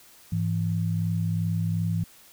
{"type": "tone pair together", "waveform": "sine", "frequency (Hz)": [104.17, 166.9], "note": ["G#2", "E3"], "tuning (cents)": [6, 22], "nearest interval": "minor sixth", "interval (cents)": 816, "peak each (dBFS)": -26, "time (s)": [0.32, 2.04], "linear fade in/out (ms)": 5, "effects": ["white hiss -53 dBFS RMS until 2.32 s"]}